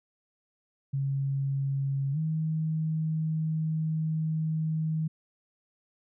sine tone with pitch glide, 137.6 to 158.06 Hz, C#3 to D#3, -12 to +28 cents, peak -26 dBFS, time 0.93-5.08 s, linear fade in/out 10 ms, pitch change +240 cents, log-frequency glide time 2.12-2.18 s, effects none

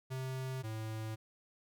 square tone pair in turn, 130.81 / 110 Hz, C3 / A2, 0 / 0 cents, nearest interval minor third, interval 300 cents, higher first, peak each -38 / -39 dBFS, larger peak first, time 0.1-0.63 / 0.63-1.16 s, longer neither, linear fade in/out 20 ms, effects none

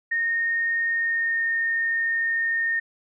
sine tone with pitch glide, 1845 to 1833.3 Hz, A#6 to A#6, -18 to -29 cents, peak -21 dBFS, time 0.11-2.8 s, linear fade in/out 10 ms, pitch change -11 cents, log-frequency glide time 0.85-1.45 s, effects none

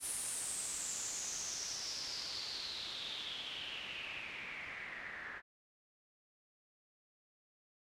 white noise with low-pass filter sweep, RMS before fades -43 dBFS, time 0-5.42 s, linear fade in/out 50 ms, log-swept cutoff 10000 to 1700 Hz, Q 6.1, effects none

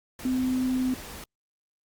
sine tone in noise, 256.2 Hz, C4, 36 cents flat, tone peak -23 dBFS, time 0.25-0.94 s, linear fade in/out 2 ms, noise pink, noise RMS -41 dBFS, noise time 0.19-1.24 s, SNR +15 dB, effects Opus 48 kbps

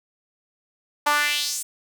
sawtooth tone with high-pass filter sweep, 293.7 Hz, D4, in tune, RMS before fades -23 dBFS, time 1.06-1.63 s, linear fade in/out 10 ms, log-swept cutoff 880 to 9000 Hz, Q 2.6, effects none

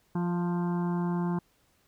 harmonic tone with a mistuned harmonic, 174.61 Hz, F3, in tune, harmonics 1 / 2 / 4 / 5 / 6 / 7 / 8 / 9, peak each -27 / -35 / -44 / -40 / -42 / -53 / -51 / -52 dBFS, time 0.15-1.39 s, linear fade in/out 5 ms, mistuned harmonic 5, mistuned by +20 cents, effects pink hiss -68 dBFS RMS until 1.87 s

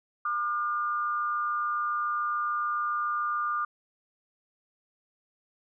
sine tone pair together, 1200 / 1427 Hz, D6 / F6, +37 / +37 cents, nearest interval minor third, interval 300 cents, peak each -27 / -34 dBFS, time 0.25-3.65 s, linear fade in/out 5 ms, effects none

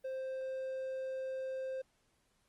triangle tone, 525 Hz, C5, 6 cents sharp, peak -35 dBFS, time 0.04-1.82 s, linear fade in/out 10 ms, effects pink hiss -75 dBFS RMS until 2.48 s + Opus 24 kbps

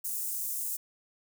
white high-pass noise, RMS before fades -34 dBFS, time 0.04-0.77 s, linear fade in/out 10 ms, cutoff 7400 Hz, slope 24 dB/octave, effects none

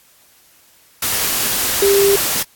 sine tone in noise, 398 Hz, G4, 26 cents sharp, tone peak -10 dBFS, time 1.82-2.16 s, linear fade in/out 5 ms, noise white, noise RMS -18 dBFS, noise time 1.02-2.43 s, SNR +5 dB, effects white hiss -51 dBFS RMS until 2.55 s + AAC 64 kbps

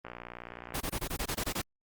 click train, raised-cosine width 0.5 ms, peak -26 dBFS, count 43, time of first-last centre 0.05-0.756 s, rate 59.5 Hz
pink noise bursts, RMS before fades -33 dBFS, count 10, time 0.74-1.618 s, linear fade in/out 10 ms, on 68 ms, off 22 ms
effects Opus 24 kbps

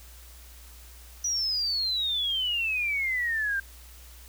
sine exponential sweep, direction down, 5900 to 1565 Hz, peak -25 dBFS, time 1.24-3.6 s, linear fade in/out 5 ms, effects added 60 Hz sine -47 dBFS peak until 4.28 s + white hiss -52 dBFS RMS until 4.28 s

